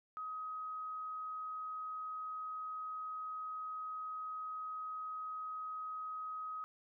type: tone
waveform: sine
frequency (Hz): 1263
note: D#6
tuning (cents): +26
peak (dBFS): -40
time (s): 0.17-6.64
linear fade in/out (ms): 0
effects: none